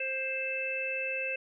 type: harmonic tone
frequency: 527 Hz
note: C5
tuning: 12 cents sharp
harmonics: 1 / 3 / 4 / 5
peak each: -37 / -42 / -43 / -32 dBFS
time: 0-1.36 s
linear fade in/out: 5 ms
effects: none